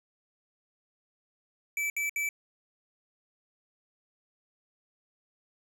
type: tone bursts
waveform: square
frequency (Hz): 2313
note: D7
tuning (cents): -27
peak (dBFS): -29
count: 3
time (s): 1.77-2.29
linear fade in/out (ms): 2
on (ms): 130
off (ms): 65
effects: none